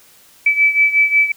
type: beating tone pair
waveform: sine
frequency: 2304 / 2309.5 Hz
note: D7 / D7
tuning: -34 / -30 cents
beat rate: 5.5 Hz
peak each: -12 / -16 dBFS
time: 0.46-1.32 s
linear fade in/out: 5 ms
effects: white hiss -48 dBFS RMS until 1.36 s